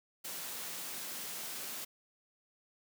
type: high-pass noise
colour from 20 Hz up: white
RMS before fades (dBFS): -42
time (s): 0.24-1.85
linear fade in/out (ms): 10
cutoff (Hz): 130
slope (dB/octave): 48
effects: none